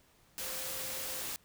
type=tone in noise; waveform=sine; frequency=523.3 Hz; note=C5; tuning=in tune; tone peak=-49 dBFS; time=0.41-1.21 s; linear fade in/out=0 ms; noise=white; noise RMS=-39 dBFS; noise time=0.38-1.36 s; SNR=-13 dB; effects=pink hiss -66 dBFS RMS until 1.44 s